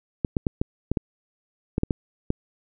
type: clicks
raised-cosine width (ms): 3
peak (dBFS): -9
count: 10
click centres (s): 0.248 / 0.368 / 0.468 / 0.615 / 0.916 / 0.972 / 1.781 / 1.834 / 1.908 / 2.304
effects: none